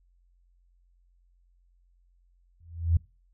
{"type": "tone with exponential growth", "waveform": "sine", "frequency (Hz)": 83.8, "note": "E2", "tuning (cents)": 29, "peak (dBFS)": -16, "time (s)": [2.6, 2.97], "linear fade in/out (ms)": 5, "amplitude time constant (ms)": 79, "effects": ["noise-tail reverb RT60 0.3 s tail -22 dB re dry", "added 44 Hz sine -61 dBFS peak until 3.33 s"]}